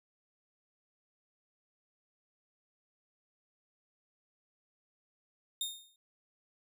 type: tone with exponential decay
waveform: sawtooth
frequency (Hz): 3668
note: A#7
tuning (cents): -29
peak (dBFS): -28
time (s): 5.61-5.96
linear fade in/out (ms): 2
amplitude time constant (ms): 76
effects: none